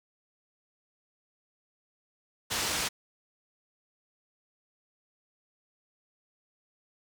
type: low-pass noise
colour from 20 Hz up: white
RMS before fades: -31 dBFS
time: 2.5-2.89 s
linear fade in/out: 20 ms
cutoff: 6600 Hz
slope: 12 dB/octave
effects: none